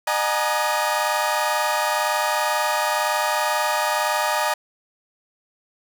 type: tone cluster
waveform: 30% pulse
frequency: 608 / 740 / 841 / 941 / 1238 Hz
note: D#5 / F#5 / G#5 / A#5 / D#6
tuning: -40 / 0 / +22 / +16 / -9 cents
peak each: -23 / -27 / -23 / -22 / -26 dBFS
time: 0.07-4.54 s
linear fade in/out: 5 ms
effects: none